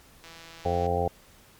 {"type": "click train", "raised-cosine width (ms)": 0.2, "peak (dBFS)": -29, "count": 104, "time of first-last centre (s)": [0.24, 0.864], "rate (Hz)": 165}
{"type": "harmonic tone", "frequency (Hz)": 87.2, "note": "F2", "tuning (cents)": -2, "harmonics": [1, 2, 3, 4, 5, 6, 7, 8, 9], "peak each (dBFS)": [-30, -35, -40, -39, -30, -30, -40, -32, -29], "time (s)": [0.65, 1.08], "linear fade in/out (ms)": 5}
{"effects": ["pink hiss -55 dBFS RMS until 1.59 s", "MP3 96 kbps"]}